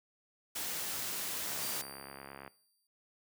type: noise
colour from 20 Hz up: white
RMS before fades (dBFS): -38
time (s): 0.55-1.82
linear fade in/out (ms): 10
type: click train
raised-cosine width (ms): 0.5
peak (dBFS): -31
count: 71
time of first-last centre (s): 1.46-2.477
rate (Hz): 68.8
type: tone with exponential decay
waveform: 10% pulse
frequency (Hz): 4699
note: D8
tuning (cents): 0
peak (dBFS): -32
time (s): 1.62-2.87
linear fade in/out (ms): 2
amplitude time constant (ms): 270
effects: noise-tail reverb RT60 0.4 s tail -20 dB re dry + high-pass 100 Hz 12 dB/octave